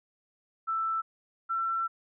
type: tone pair in turn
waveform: sine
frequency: 1326 / 1345.3 Hz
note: E6 / E6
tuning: +10 / +35 cents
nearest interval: unison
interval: 25 cents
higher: second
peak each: -27 dBFS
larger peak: neither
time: 0.67-1.02 / 1.49-1.88 s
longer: second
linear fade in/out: 20 ms
effects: none